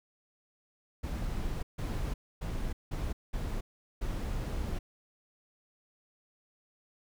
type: noise bursts at uneven times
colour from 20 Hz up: brown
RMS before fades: -34 dBFS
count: 6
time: 1.03-1.63 / 1.78-2.14 / 2.41-2.73 / 2.91-3.13 / 3.33-3.61 / 4.01-4.79 s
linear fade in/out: 10 ms
effects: none